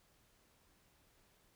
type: silence
effects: pink hiss -71 dBFS RMS until 1.55 s